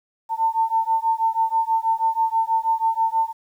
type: beating tone pair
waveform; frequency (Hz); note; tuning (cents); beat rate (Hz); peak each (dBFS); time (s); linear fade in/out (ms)
sine; 896 / 902.2; A5 / A5; +31 / +43; 6.2; -21; 0.29-3.33; 50
effects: 9-bit